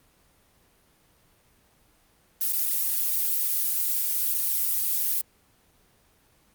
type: noise with dropouts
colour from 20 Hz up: violet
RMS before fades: -25 dBFS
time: 2.41-5.21 s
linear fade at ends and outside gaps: 1 ms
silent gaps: 2.525-2.531 / 4.341-4.345 s
effects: pink hiss -62 dBFS RMS until 6.54 s + Opus 24 kbps